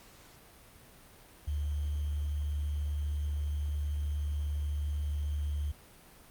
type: tone with sample-and-hold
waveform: sine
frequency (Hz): 73.42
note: D2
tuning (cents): 0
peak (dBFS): -30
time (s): 1.47-5.72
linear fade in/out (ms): 10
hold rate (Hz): 3150
effects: pink hiss -56 dBFS RMS until 6.3 s + Opus 48 kbps